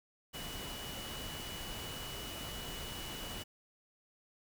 sine tone in noise, 2944 Hz, F#7, 9 cents flat, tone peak -47 dBFS, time 0.33-3.44 s, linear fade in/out 20 ms, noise pink, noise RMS -44 dBFS, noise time 0.33-3.44 s, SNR -6 dB, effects none

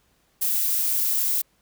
violet noise, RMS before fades -23 dBFS, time 0.41-1.42 s, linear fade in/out 10 ms, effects pink hiss -65 dBFS RMS until 1.61 s

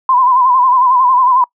sine tone with vibrato, 1014 Hz, B5, 45 cents sharp, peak -7 dBFS, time 0.09-1.44 s, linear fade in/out 2 ms, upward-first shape sine, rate 11 Hz, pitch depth 74 cents each way, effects noise-tail reverb RT60 0.1 s tail -25 dB re dry

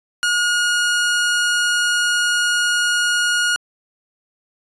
sawtooth tone, 1438 Hz, F#6, 50 cents flat, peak -12 dBFS, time 0.23-3.56 s, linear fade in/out 0 ms, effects resampled to 24000 Hz

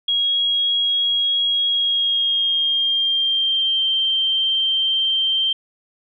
sine tone with pitch glide, 3299 to 3141 Hz, G#7 to G7, -12 to +3 cents, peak -16 dBFS, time 0.08-5.53 s, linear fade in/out 5 ms, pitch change -85 cents, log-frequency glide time 1.66-3.85 s, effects none

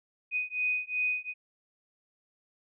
sine beating tone pair, 2492 / 2494.7 Hz, D#7 / D#7, +2 / +4 cents, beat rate 2.7 Hz, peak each -31 dBFS, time 0.31-1.34 s, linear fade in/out 50 ms, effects none

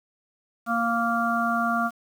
harmonic tone, 232.5 Hz, A#3, 4 cents flat, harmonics 1 / 3 / 5 / 6, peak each -27 / -27 / -27 / -27 dBFS, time 0.66-1.91 s, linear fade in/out 50 ms, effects 8-bit

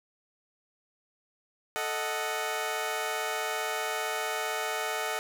15% pulse chord, D# diminished, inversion second, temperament equal, 440 / 622.3 / 740 Hz, A4 / D#5 / F#5, 0 / 0 / 0 cents, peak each -28 dBFS, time 1.76-5.19 s, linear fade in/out 0 ms, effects none

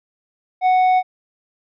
sine tone with tanh clipping, 740 Hz, F#5, in tune, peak -13 dBFS, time 0.61-1.03 s, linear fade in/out 50 ms, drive 6 dB, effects none

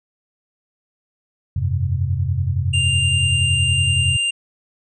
sine chord, F suspended second, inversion none, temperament equal, 87.31 / 98 / 130.81 Hz, F2 / G2 / C3, 0 / 0 / 0 cents, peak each -21 / -22 / -22 dBFS, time 1.56-4.17 s, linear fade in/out 5 ms
square tone, 2794 Hz, F7, in tune, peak -18 dBFS, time 2.73-4.31 s, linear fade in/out 10 ms
effects resampled to 24000 Hz

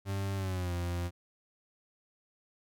40% pulse tone with pitch glide, 98.1 to 87.4 Hz, G2 to F2, +2 to +2 cents, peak -31 dBFS, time 0.05-1.11 s, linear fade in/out 50 ms, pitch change -200 cents, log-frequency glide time 0.35-0.73 s, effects none

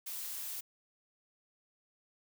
blue noise, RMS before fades -41 dBFS, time 0.06-0.61 s, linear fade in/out 10 ms, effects none

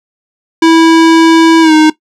square tone with pitch glide, 327.2 to 310.3 Hz, E4 to D#4, -13 to -5 cents, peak -3 dBFS, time 0.62-1.9 s, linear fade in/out 5 ms, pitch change -92 cents, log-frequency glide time 1.61-1.73 s, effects noise-tail reverb RT60 0.1 s tail -17 dB re dry + low-pass 6000 Hz 12 dB/octave

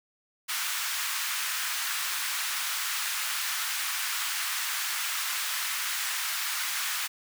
pink high-pass noise, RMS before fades -31 dBFS, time 0.48-7.08 s, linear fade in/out 20 ms, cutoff 1200 Hz, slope 24 dB/octave, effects none

